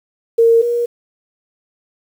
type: tone pair in turn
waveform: sine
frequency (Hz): 460.2 / 475.1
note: A#4 / A#4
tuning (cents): -22 / +33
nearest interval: minor second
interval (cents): 55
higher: second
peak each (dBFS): -7 / -14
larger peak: first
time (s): 0.38-0.62 / 0.62-0.86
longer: neither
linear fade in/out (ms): 10
effects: 7-bit